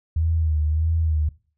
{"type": "tone with vibrato", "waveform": "sine", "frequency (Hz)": 78.9, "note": "D#2", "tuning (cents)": 25, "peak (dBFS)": -18, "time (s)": [0.16, 1.29], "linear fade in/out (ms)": 5, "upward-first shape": "sine", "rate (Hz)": 1.6, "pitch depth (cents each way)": 65, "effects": ["noise-tail reverb RT60 0.4 s tail -20 dB re dry"]}